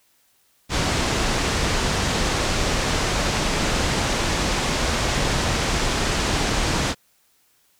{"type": "low-pass noise", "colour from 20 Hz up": "pink", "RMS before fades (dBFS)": -22, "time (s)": [0.69, 6.95], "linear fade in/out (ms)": 50, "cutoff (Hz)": 7600, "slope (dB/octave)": 24, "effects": ["white hiss -62 dBFS RMS until 7.79 s"]}